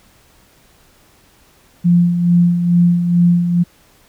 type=tone with tremolo; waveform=sine; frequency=174 Hz; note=F3; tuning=6 cents flat; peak=-7 dBFS; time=1.84-3.64 s; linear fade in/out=20 ms; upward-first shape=sine; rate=2.3 Hz; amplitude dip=55%; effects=pink hiss -51 dBFS RMS until 4.08 s